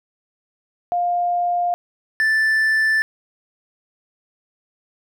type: tone pair in turn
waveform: sine / triangle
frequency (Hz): 704 / 1761.7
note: F5 / A6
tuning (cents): +14 / +2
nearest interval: octave + major third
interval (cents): 1588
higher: second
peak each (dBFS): -17 / -13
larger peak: second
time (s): 0.92-1.74 / 2.2-3.02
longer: neither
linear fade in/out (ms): 0
effects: none